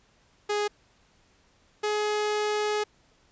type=tone pair in turn; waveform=sawtooth; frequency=415.3 / 421.1 Hz; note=G#4 / G#4; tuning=0 / +24 cents; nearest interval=unison; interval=24 cents; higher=second; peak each=-21 dBFS; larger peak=neither; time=0.49-0.68 / 1.83-2.84 s; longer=second; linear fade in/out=10 ms; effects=pink hiss -63 dBFS RMS until 3.31 s + resampled to 16000 Hz